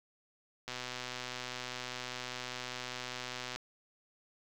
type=click train; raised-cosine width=0.2 ms; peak=-22 dBFS; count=361; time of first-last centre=0.68-3.56 s; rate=125 Hz; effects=9-bit